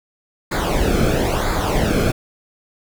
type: noise with flanger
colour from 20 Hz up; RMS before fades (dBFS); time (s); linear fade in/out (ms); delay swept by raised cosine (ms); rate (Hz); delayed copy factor
brown; -18; 0.51-2.12; 10; 0.34 to 1.08; 1; -0.7
effects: none